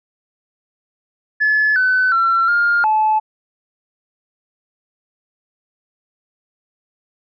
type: tone with pitch steps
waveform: sine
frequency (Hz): 1719 / 1510 / 1354 / 1410 / 865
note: A6 / F#6 / E6 / F6 / A5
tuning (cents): -41 / +35 / +46 / +16 / -30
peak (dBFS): -11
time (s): 1.4-3.2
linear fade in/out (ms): 20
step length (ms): 360
effects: tanh soft clip ceiling -8 dBFS